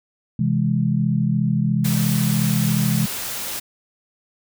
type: chord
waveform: sine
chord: C augmented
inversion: none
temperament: equal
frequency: 130.81 / 164.81 / 207.7 Hz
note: C3 / E3 / G#3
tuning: 0 / 0 / 0 cents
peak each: -21 dBFS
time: 0.39-3.06 s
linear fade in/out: 5 ms
type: noise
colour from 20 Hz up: white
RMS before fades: -28 dBFS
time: 1.84-3.6 s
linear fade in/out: 10 ms
effects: none